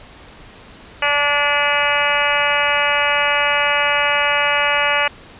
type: harmonic tone with a mistuned harmonic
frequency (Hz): 289.7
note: D4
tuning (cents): -24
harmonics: 2 / 3 / 4 / 5 / 6 / 7 / 8 / 9 / 10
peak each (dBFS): -23 / -23 / -23 / -23 / -23 / -23 / -23 / -23 / -23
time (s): 1.02-5.08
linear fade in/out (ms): 5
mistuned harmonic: 9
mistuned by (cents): -31
effects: pink hiss -41 dBFS RMS until 5.39 s + resampled to 8000 Hz